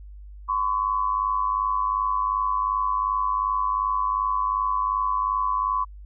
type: tone pair together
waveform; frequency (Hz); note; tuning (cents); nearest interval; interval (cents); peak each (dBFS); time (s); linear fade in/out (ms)
sine; 1022.3 / 1125; C6 / C#6; -41 / +25; major second; 166; -24 / -24; 0.48-5.85; 20
effects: added 50 Hz sine -39 dBFS peak until 6.05 s